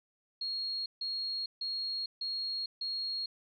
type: tone bursts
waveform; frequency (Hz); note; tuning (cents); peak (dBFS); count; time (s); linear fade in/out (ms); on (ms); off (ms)
sine; 4284; C8; +40; -33; 5; 0.41-3.26; 5; 450; 150
effects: none